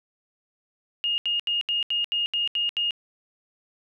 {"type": "tone bursts", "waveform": "sine", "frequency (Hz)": 2847, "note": "F7", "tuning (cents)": 33, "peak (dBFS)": -22, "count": 9, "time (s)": [1.04, 2.908], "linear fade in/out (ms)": 0, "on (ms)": 140, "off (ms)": 76, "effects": []}